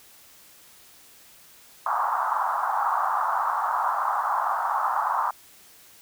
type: band-pass noise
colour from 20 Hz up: pink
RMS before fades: -25 dBFS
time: 1.86-5.31 s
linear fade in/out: 5 ms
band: 790 to 1300 Hz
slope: 48 dB/octave
effects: white hiss -52 dBFS RMS until 6.01 s